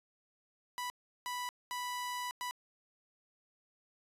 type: tone bursts at uneven times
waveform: sawtooth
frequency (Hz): 987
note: B5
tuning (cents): -1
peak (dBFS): -33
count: 4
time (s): 0.78-0.9 / 1.26-1.49 / 1.71-2.31 / 2.41-2.51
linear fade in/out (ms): 0
effects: resampled to 32000 Hz